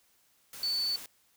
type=tone in noise; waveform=sine; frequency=4488 Hz; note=C#8; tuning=21 cents sharp; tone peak=-28 dBFS; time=0.63-0.96 s; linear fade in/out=2 ms; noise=white; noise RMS=-45 dBFS; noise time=0.53-1.06 s; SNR=+14 dB; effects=white hiss -68 dBFS RMS until 1.36 s